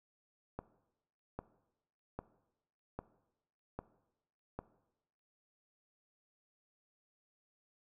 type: click train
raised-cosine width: 1 ms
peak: -26 dBFS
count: 6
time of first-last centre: 0.59-4.59 s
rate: 1.25 Hz
effects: noise-tail reverb RT60 0.9 s tail -17 dB re dry

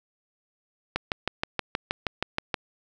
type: click train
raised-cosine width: 0.3 ms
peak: -9 dBFS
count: 11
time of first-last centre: 0.96-2.542 s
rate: 6.32 Hz
effects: none

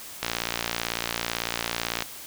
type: click train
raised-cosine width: 0.2 ms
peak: -8 dBFS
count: 105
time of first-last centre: 0.23-2.023 s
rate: 58 Hz
effects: white hiss -41 dBFS RMS until 2.26 s

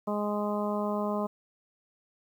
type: harmonic tone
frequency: 207.7 Hz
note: G#3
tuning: in tune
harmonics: 1 / 2 / 3 / 4 / 5 / 6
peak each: -31 / -35 / -33 / -39 / -36 / -42 dBFS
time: 0.07-1.27 s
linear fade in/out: 10 ms
effects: 10-bit

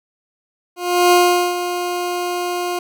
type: tone with ADSR envelope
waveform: 20% pulse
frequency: 354.7 Hz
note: F4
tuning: 27 cents sharp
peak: -4 dBFS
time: 0.76-2.79 s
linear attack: 360 ms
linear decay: 420 ms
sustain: -11 dB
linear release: 4 ms
effects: none

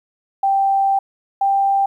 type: tone pair in turn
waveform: sine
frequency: 784 / 788.5 Hz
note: G5 / G5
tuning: 0 / +10 cents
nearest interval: unison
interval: 10 cents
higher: second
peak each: -13 dBFS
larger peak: neither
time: 0.43-0.99 / 1.41-1.86 s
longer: first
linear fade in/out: 5 ms
effects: 9-bit

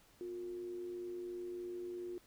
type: tone with amplitude modulation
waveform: sine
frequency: 355.9 Hz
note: F4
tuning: 33 cents sharp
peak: -39 dBFS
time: 0.21-2.18 s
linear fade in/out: 0 ms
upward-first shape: sine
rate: 103 Hz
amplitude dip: 40%
effects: pink hiss -66 dBFS RMS until 2.26 s

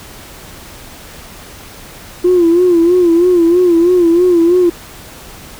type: tone with vibrato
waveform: sine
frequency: 347.9 Hz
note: F4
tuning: 7 cents flat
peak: -5 dBFS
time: 2.24-4.7 s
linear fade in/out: 10 ms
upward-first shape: sine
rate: 3.1 Hz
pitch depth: 84 cents each way
effects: tanh soft clip ceiling -2 dBFS + pink hiss -34 dBFS RMS until 5.59 s

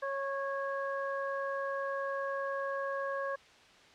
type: harmonic tone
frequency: 550 Hz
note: C#5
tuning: 14 cents flat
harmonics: 1 / 2 / 3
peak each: -35 / -38 / -40 dBFS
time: 0.02-3.36 s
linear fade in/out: 10 ms
effects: white hiss -58 dBFS RMS until 3.94 s + low-pass 4000 Hz 12 dB/octave

